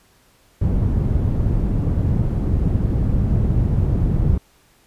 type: low-pass noise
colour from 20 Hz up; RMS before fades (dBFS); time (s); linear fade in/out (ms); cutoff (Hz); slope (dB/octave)
white; -18; 0.61-4.38; 5; 120; 12
effects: pink hiss -56 dBFS RMS until 4.86 s + resampled to 32000 Hz